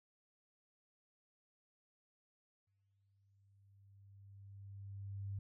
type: tone with exponential growth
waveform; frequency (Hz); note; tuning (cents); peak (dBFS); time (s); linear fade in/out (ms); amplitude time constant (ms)
sine; 99; G2; +18; -39; 2.67-5.39; 5; 590
effects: none